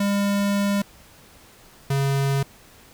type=tone pair in turn; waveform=square; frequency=201.2 / 137.9 Hz; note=G3 / C#3; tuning=+45 / -9 cents; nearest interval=perfect fifth; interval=654 cents; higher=first; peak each=-20 dBFS; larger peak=neither; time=0-0.82 / 1.9-2.43 s; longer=first; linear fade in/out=5 ms; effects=pink hiss -50 dBFS RMS until 2.93 s